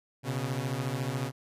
sawtooth beating tone pair, 123.47 / 137.47 Hz, B2 / C#3, 0 / -14 cents, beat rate 14 Hz, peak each -29 dBFS, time 0.23-1.32 s, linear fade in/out 50 ms, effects resampled to 32000 Hz

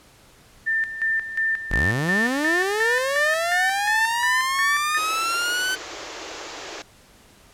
sine tone with tremolo, 1791 Hz, A6, 30 cents sharp, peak -19 dBFS, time 0.66-4.99 s, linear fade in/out 20 ms, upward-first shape square, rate 2.8 Hz, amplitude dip 70%
sawtooth linear sweep, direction up, 33 to 1532 Hz, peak -18 dBFS, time 1.7-5.76 s, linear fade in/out 20 ms
pink band-pass noise, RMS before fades -36 dBFS, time 4.97-6.82 s, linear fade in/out 0 ms, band 300 to 7300 Hz, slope 96 dB/octave
effects pink hiss -52 dBFS RMS until 7.53 s + low-pass 12000 Hz 12 dB/octave

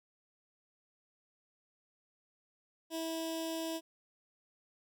15% pulse tone with notch filter, 325.7 Hz, E4, 21 cents flat, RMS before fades -38 dBFS, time 2.9-3.81 s, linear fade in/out 50 ms, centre 1300 Hz, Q 0.83, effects none

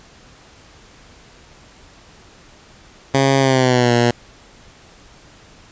10% pulse tone with pitch glide, 136 to 119.77 Hz, C#3 to A#2, -33 to +47 cents, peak -4 dBFS, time 3.14-4.11 s, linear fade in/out 5 ms, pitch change -220 cents, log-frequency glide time 3.39-3.93 s, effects pink hiss -46 dBFS RMS until 5.71 s + resampled to 16000 Hz

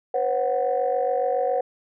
sine chord, B suspended second, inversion none, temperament equal with one note detuned, 493.9 / 541.1 / 740 Hz, B4 / C#5 / F#5, 0 / -42 / 0 cents, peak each -24 dBFS, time 0.14-1.61 s, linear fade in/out 5 ms, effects tanh soft clip ceiling -13 dBFS

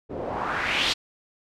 white noise with low-pass filter sweep, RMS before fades -27 dBFS, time 0.09-0.94 s, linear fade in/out 20 ms, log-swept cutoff 400 to 4300 Hz, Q 2.6, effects none

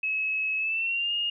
sine tone with pitch glide, 2576 to 2842 Hz, E7 to F7, -41 to +30 cents, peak -25 dBFS, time 0.03-1.3 s, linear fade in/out 5 ms, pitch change +171 cents, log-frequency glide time 0.58-1.13 s, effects none

